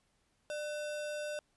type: tone with sample-and-hold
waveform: sine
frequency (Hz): 597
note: D5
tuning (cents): +28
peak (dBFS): -36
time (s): 0.5-1.39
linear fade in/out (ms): 0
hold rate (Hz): 2100
effects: pink hiss -75 dBFS RMS until 1.56 s + resampled to 24000 Hz